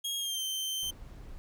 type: tone with pitch glide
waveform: sawtooth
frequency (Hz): 3271 to 3111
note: G#7 to G7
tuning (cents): -27 to -14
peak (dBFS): -29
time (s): 0.04-0.91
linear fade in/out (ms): 10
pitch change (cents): -87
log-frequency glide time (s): 0.18-0.43
type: noise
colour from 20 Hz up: brown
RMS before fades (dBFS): -46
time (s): 0.83-1.38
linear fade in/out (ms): 0
effects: none